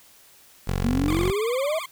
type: tone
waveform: 15% pulse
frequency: 46.25 Hz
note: F#1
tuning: in tune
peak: -17 dBFS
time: 0.67-1.32 s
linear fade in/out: 10 ms
type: exponential sweep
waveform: sine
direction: up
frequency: 228.9 to 659.3 Hz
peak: -22 dBFS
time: 0.84-1.79 s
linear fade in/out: 5 ms
type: tone with vibrato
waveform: 20% pulse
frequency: 1119 Hz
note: C#6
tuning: 16 cents sharp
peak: -26 dBFS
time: 1.08-1.86 s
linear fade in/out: 5 ms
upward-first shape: triangle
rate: 18 Hz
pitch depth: 180 cents each way
effects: white hiss -53 dBFS RMS until 1.91 s